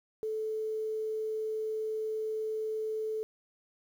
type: tone with quantisation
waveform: sine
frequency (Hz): 435.8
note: A4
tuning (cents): -17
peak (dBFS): -31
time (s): 0.23-3.23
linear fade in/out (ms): 0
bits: 10
effects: none